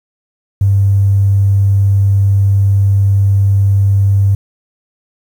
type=tone; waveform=triangle; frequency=98.9 Hz; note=G2; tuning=16 cents sharp; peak=-3 dBFS; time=0.61-4.35 s; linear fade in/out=5 ms; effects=tanh soft clip ceiling -5 dBFS + 7-bit